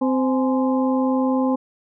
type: harmonic tone with a mistuned harmonic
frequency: 260 Hz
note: C4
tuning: 11 cents flat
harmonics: 1 / 2 / 3 / 4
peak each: -18 / -24 / -28 / -30 dBFS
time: 0.01-1.56 s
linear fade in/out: 10 ms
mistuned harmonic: 3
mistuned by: +120 cents
effects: none

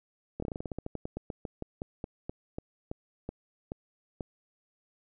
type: slowing click train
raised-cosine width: 2 ms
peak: -22 dBFS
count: 25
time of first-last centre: 0.4-4.208 s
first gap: 24 ms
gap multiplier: 1.14
effects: none

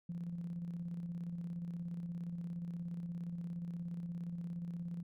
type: tone with tremolo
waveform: sine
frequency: 172 Hz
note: F3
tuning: 26 cents flat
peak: -37 dBFS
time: 0.09-5.03 s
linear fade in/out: 5 ms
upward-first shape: square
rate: 17 Hz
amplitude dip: 40%
effects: tanh soft clip ceiling -33 dBFS

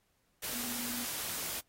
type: tone in noise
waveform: sine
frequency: 241.3 Hz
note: B3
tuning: 40 cents flat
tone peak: -44 dBFS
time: 0.52-1.06 s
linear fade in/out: 20 ms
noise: white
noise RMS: -38 dBFS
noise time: 0.42-1.61 s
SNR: -9 dB
effects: pink hiss -75 dBFS RMS until 1.68 s + AAC 48 kbps

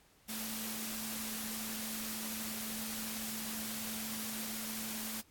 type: tone in noise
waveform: sine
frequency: 220 Hz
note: A3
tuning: in tune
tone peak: -43 dBFS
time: 0.28-5.22 s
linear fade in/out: 20 ms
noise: white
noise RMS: -41 dBFS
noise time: 0.28-5.22 s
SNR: -5 dB
effects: pink hiss -66 dBFS RMS until 5.3 s + AAC 64 kbps

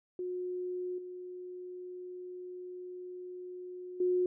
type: tone with level steps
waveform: sine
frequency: 362.1 Hz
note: F#4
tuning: 37 cents flat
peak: -34 / -41 / -26 dBFS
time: 0.19-4.26 s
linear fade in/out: 2 ms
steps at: 0.98 / 4 s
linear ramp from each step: 5 ms
effects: none

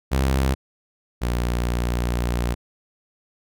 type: tone pair in turn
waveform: sawtooth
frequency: 66.6 / 59.77 Hz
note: C2 / A#1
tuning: +31 / +44 cents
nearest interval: major second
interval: 187 cents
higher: first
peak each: -14 / -17 dBFS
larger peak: first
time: 0.11-0.55 / 1.21-2.55 s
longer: second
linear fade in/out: 20 ms
effects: none

